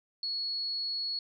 sine tone, 4360 Hz, C#8, 29 cents flat, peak -31 dBFS, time 0.23-1.19 s, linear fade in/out 2 ms, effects none

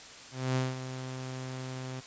sawtooth tone with ADSR envelope, 129.5 Hz, C3, 17 cents flat, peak -22 dBFS, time 0.31-2.01 s, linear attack 250 ms, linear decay 190 ms, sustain -11 dB, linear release 19 ms, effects white hiss -48 dBFS RMS until 2.06 s + resampled to 16000 Hz

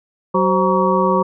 harmonic tone with a mistuned harmonic, 188.2 Hz, F#3, 30 cents sharp, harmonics 1 / 2 / 3 / 5 / 6, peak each -19 / -19 / -19 / -19 / -19 dBFS, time 0.34-1.23 s, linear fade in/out 10 ms, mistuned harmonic 3, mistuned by -120 cents, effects none

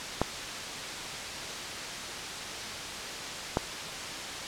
clicks, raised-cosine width 1 ms, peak -10 dBFS, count 2, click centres 0.216 / 3.571 s, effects white hiss -36 dBFS RMS until 4.47 s + low-pass 6000 Hz 12 dB/octave

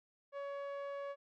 sawtooth tone with low-pass filter, 562 Hz, C#5, 24 cents sharp, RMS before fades -43 dBFS, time 0.32-1.16 s, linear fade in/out 50 ms, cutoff 1500 Hz, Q 0.6, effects none

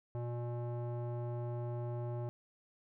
square tone with low-pass filter, 120 Hz, B2, 49 cents flat, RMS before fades -39 dBFS, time 0.15-2.29 s, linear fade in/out 0 ms, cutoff 750 Hz, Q 1.6, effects none

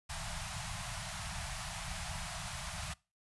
pink band-stop noise, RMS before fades -41 dBFS, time 0.09-2.94 s, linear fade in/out 10 ms, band 190 to 620 Hz, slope 96 dB/octave, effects noise-tail reverb RT60 0.3 s tail -23 dB re dry + resampled to 24000 Hz

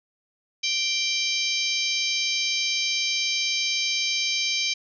harmonic tone with a mistuned harmonic, 784 Hz, G5, in tune, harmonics 3 / 4 / 5 / 6 / 7 / 8, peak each -28 / -29 / -30 / -31 / -31 / -32 dBFS, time 0.63-4.74 s, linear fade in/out 10 ms, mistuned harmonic 7, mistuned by -51 cents, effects none

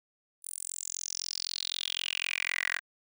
10% pulse tone with high-pass filter sweep, 43.92 Hz, F1, 11 cents sharp, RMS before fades -35 dBFS, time 0.42-2.81 s, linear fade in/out 50 ms, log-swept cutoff 9800 to 1700 Hz, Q 6.1, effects none

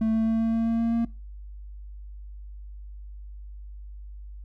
triangle tone with pitch steps, 221.4 / 222.8 / 224.2 / 225.7 / 227.1 / 228.5 / 230 / 231.5 Hz, A3 / A3 / A3 / A3 / A#3 / A#3 / A#3 / A#3, +11 / +22 / +33 / +44 / -45 / -34 / -23 / -12 cents, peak -19 dBFS, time 0.01-1.05 s, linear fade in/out 5 ms, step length 130 ms, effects noise-tail reverb RT60 0.3 s tail -22 dB re dry + added 50 Hz sine -38 dBFS peak until 4.44 s

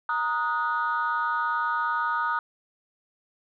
sine chord, D# minor, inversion second, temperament equal with one note detuned, 932.3 / 1244.5 / 1462.1 Hz, A#5 / D#6 / F#6, 0 / 0 / -21 cents, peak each -28 / -26 / -28 dBFS, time 0.09-2.39 s, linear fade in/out 2 ms, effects tanh soft clip ceiling -17 dBFS

